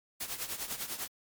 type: noise with tremolo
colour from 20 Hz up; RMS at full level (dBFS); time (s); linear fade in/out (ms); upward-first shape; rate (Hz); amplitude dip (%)
white; -35; 0.2-1.08; 10; triangle; 10; 80
effects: MP3 96 kbps